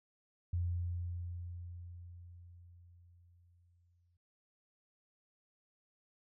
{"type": "tone with exponential decay", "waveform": "sine", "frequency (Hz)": 87.31, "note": "F2", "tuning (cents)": 0, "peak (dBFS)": -31, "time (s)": [0.53, 4.17], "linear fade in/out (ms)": 5, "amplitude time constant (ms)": 790, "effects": []}